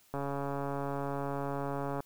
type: click train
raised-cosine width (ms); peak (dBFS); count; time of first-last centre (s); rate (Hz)
1; -22; 262; 0.14-2.004; 140
effects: white hiss -64 dBFS RMS until 2.05 s